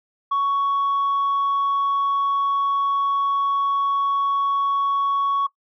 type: tone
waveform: sine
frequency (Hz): 1115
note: C#6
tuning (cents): +10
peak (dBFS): -16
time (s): 0.31-5.47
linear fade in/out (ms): 10
effects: noise-tail reverb RT60 0.1 s tail -21 dB re dry + tanh soft clip ceiling -16 dBFS